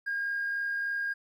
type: tone with amplitude modulation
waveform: triangle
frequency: 1620 Hz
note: G#6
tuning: 43 cents flat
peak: -24 dBFS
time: 0.06-1.14 s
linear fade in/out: 20 ms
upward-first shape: sine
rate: 63.3 Hz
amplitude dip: 35%
effects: tanh soft clip ceiling -26 dBFS